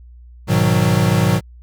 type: chord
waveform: square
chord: G# minor seventh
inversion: none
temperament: equal with one note detuned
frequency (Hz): 103.83 / 123.47 / 157.28 / 185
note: G#2 / B2 / D#3 / F#3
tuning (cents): 0 / 0 / +19 / 0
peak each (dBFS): -19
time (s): 0.47-1.41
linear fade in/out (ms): 50
effects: added 60 Hz sine -38 dBFS peak until 1.62 s